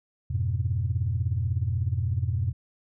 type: chord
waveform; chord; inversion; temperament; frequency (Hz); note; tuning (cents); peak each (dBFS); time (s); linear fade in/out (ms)
sine; F diminished; none; equal; 87.31 / 103.83 / 123.47; F2 / Ab2 / Cb3; 0 / 0 / 0; -27 / -28 / -28; 0.3-2.53; 10
effects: tanh soft clip ceiling -15 dBFS